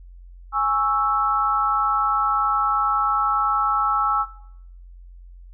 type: chord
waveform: sine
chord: C# minor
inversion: second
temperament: equal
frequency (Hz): 830.6 / 1108.7 / 1318.5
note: G#5 / C#6 / E6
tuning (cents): 0 / 0 / 0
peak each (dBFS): -24 / -25 / -20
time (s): 0.52-4.26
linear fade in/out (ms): 50
effects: noise-tail reverb RT60 0.7 s tail -18 dB re dry + added 44 Hz sine -40 dBFS peak until 5.53 s